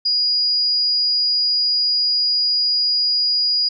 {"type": "tone", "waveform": "sine", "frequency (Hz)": 4887, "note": "D#8", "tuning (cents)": -32, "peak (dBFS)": -15, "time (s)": [0.05, 3.69], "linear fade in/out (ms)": 10, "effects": []}